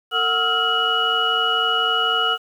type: tone cluster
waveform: sine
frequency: 453 / 740 / 1296 / 1400 / 2922 Hz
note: A#4 / F#5 / E6 / F6 / F#7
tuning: -50 / 0 / -30 / +4 / -22 cents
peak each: -28 / -27 / -23 / -22 / -20 dBFS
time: 0.11-2.38 s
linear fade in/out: 50 ms
effects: tanh soft clip ceiling -6 dBFS + 8-bit